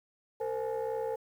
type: tone cluster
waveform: sine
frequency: 452.4 / 516 / 847 Hz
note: A4 / C5 / G#5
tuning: +48 / -24 / +34 cents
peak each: -32 / -34 / -37 dBFS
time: 0.4-1.16 s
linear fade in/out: 10 ms
effects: tanh soft clip ceiling -27 dBFS + 10-bit